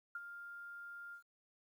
sine tone with ADSR envelope, 1401 Hz, F6, 5 cents sharp, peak -39 dBFS, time 0.15-1.23 s, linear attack 4 ms, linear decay 36 ms, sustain -8 dB, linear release 96 ms, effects 12-bit

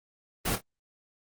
pink noise with echo, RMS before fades -28 dBFS, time 0.45-0.56 s, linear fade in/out 10 ms, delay 26 ms, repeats 2, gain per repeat -10 dB, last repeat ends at 0.612 s, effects Opus 24 kbps

